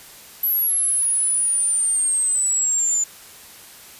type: exponential sweep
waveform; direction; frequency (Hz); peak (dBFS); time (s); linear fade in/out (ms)
sine; down; 11840 to 7040; -17; 0.43-3.04; 5
effects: white hiss -43 dBFS RMS until 3.99 s + resampled to 32000 Hz

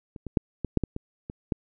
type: clicks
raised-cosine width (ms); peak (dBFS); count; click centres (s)
3; -27 / -22 / -7 / -15 / -7 / -13 / -19 / -22 / -12; 9; 0.162 / 0.267 / 0.372 / 0.647 / 0.773 / 0.837 / 0.964 / 1.299 / 1.522
effects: none

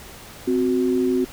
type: tone pair together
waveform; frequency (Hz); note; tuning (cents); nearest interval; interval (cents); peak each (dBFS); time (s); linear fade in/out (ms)
sine; 259 / 368.1; C4 / F#4; -17 / -9; tritone; 608; -20; 0.47-1.25; 10
effects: pink hiss -41 dBFS RMS until 1.32 s

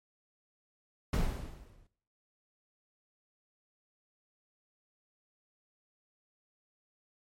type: noise with exponential decay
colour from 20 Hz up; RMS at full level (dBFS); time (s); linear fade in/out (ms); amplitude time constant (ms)
brown; -25; 1.13-1.87; 5; 160
effects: noise-tail reverb RT60 0.6 s tail -18 dB re dry + MP3 64 kbps

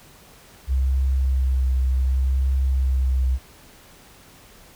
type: tone with vibrato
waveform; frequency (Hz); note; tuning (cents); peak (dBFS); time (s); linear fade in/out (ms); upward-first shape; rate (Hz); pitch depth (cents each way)
sine; 65.41; C2; 0; -17; 0.67-3.39; 50; triangle; 0.67; 28
effects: pink hiss -49 dBFS RMS until 4.75 s

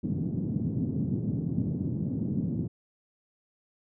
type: band-pass noise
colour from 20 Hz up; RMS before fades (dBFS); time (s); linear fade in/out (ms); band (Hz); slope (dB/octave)
white; -30; 0.03-2.68; 10; 100 to 250; 24
effects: none

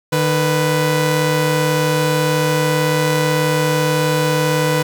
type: tone pair together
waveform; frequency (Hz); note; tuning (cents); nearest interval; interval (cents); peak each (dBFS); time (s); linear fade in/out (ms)
sawtooth; 152.3 / 495.1; D#3 / B4; -37 / +4; octave + minor sixth; 2041; -13; 0.12-4.83; 10
effects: none

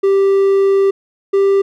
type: tone pair in turn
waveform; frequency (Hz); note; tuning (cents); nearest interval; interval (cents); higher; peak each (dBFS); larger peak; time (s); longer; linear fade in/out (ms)
triangle; 392 / 393.9; G4 / G4; 0 / +8; unison; 8; second; -7; neither; 0.03-0.91 / 1.33-1.62; first; 10
effects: none

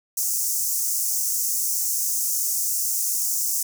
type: high-pass noise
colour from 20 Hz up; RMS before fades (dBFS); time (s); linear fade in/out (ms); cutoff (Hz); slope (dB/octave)
pink; -24; 0.17-3.63; 5; 5800; 48
effects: none

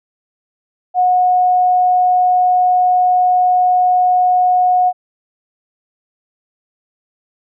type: tone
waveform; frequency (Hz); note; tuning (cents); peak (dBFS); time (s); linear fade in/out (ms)
sine; 728; F#5; -28; -9; 0.94-4.93; 50
effects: none

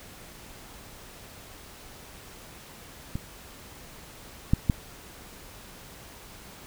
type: clicks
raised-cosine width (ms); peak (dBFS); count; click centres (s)
5; -18 / -7 / -8; 3; 3.155 / 4.535 / 4.698
effects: pink hiss -47 dBFS RMS until 6.66 s

